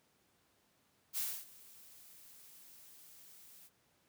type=noise with ADSR envelope; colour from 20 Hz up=blue; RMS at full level=-36 dBFS; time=1.13-3.7 s; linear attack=48 ms; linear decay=270 ms; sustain=-22 dB; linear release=47 ms; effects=pink hiss -73 dBFS RMS until 4.08 s + high-pass 100 Hz 12 dB/octave